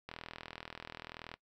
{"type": "click train", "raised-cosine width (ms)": 0.3, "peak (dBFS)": -27, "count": 52, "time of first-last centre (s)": [0.09, 1.34], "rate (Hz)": 40.8, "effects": ["noise-tail reverb RT60 0.1 s tail -19 dB re dry"]}